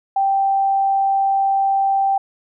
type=tone; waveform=sine; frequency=783 Hz; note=G5; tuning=2 cents flat; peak=-14 dBFS; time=0.16-2.18 s; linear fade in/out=5 ms; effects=none